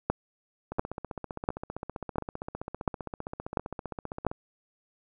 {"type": "two click trains", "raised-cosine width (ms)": 1, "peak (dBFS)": [-21, -10], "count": [56, 7], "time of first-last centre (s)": [[0.72, 4.315], [0.1, 4.267]], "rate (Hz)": [15.3, 1.44], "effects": []}